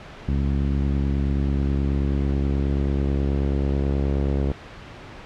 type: tone with low-pass filter sweep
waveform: sawtooth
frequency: 69.3 Hz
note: C#2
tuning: in tune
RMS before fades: -22 dBFS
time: 0.28-4.52 s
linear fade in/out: 5 ms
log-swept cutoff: 240 to 480 Hz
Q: 1.4
effects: pink hiss -40 dBFS RMS until 5.25 s + low-pass 3000 Hz 12 dB/octave

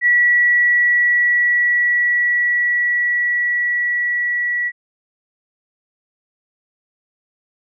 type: tone with level ramp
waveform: sine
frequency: 1940 Hz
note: B6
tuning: 31 cents flat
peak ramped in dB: -10 to -17 dBFS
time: 0.01-4.72 s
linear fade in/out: 50 ms
effects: none

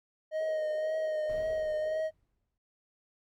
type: tone with vibrato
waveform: triangle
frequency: 623 Hz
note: D#5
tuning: 2 cents sharp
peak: -27 dBFS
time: 0.31-2.11 s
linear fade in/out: 50 ms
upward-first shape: triangle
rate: 1.9 Hz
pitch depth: 30 cents each way
type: band-pass noise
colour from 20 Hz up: white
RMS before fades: -47 dBFS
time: 0.4-2.01 s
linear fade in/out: 5 ms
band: 410 to 690 Hz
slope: 96 dB/octave
type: noise with exponential decay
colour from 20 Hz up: brown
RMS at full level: -44 dBFS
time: 1.29-2.58 s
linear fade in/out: 5 ms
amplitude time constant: 280 ms
effects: noise-tail reverb RT60 0.1 s tail -18 dB re dry + MP3 96 kbps

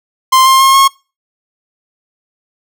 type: tone with pitch steps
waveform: 45% pulse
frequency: 1046 / 1059.4 / 1072.9 / 1086.6 Hz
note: C6 / C6 / C6 / C#6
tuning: -1 / +21 / +43 / -35 cents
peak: -5 dBFS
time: 0.32-0.88 s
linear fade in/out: 10 ms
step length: 140 ms
effects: noise-tail reverb RT60 0.3 s tail -23 dB re dry

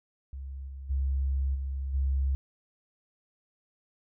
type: tone with level steps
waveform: sine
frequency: 67.6 Hz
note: C#2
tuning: 43 cents flat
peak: -36 / -38 / -25 / -30 / -24 dBFS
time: 0.33-2.35 s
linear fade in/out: 0 ms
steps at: 0.67 / 0.89 / 1.54 / 1.93 s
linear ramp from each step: 20 ms
effects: none

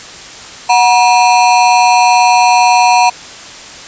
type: ring-modulated tone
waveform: square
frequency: 847 Hz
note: G#5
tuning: 34 cents sharp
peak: -3 dBFS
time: 0.69-3.1 s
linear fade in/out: 10 ms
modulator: 111 Hz
effects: white hiss -30 dBFS RMS until 3.87 s + resampled to 16000 Hz

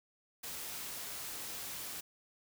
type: noise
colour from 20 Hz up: white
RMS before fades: -43 dBFS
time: 0.43-2.01 s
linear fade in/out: 10 ms
effects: none

